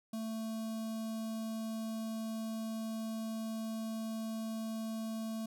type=tone with notch filter; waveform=square; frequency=222.3 Hz; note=A3; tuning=18 cents sharp; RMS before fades=-39 dBFS; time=0.13-5.46 s; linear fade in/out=5 ms; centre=1900 Hz; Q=0.74; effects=none